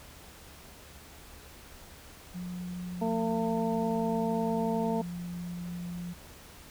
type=tone with pitch glide; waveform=sine; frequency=178.8 to 174.92 Hz; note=F3 to F3; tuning=+41 to +3 cents; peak=-35 dBFS; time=2.34-6.14 s; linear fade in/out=20 ms; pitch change=-38 cents; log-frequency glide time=3.04-3.48 s
type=harmonic tone; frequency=226 Hz; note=A3; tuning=47 cents sharp; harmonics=1 / 2 / 3 / 4; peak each=-30 / -33 / -35 / -36 dBFS; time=3.01-5.02 s; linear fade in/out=10 ms
effects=added 74 Hz sine -56 dBFS peak until 6.7 s + pink hiss -51 dBFS RMS until 6.7 s